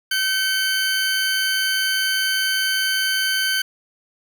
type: tone pair together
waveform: 20% pulse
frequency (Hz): 1535 / 2220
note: G6 / C#7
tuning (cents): -37 / +2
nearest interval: tritone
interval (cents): 639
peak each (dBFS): -14 / -25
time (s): 0.11-3.62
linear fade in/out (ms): 5
effects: none